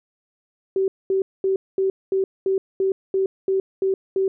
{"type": "tone bursts", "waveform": "sine", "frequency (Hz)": 384, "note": "G4", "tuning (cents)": -36, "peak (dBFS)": -17, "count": 11, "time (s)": [0.76, 4.28], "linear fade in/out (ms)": 2, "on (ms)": 120, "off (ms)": 220, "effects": []}